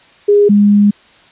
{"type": "tone pair in turn", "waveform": "sine", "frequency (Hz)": [410, 205], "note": ["G#4", "G#3"], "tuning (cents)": [-22, -22], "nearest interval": "octave", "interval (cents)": 1200, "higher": "first", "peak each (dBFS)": -5, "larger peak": "neither", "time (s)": [[0.28, 0.49], [0.49, 0.91]], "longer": "second", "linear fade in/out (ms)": 10, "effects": ["white hiss -45 dBFS RMS until 1.31 s", "resampled to 8000 Hz"]}